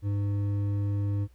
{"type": "tone with hard clipping", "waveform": "triangle", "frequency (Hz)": 101.2, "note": "G#2", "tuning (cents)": -44, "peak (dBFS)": -27, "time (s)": [0.02, 1.28], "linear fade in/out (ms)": 50, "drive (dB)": 11, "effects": ["added 60 Hz sine -54 dBFS peak until 1.34 s", "pink hiss -69 dBFS RMS until 1.34 s"]}